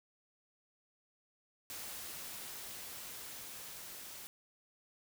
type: noise with level ramp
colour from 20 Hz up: white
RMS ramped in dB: -45 to -49 dBFS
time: 1.7-4.27 s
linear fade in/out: 0 ms
effects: none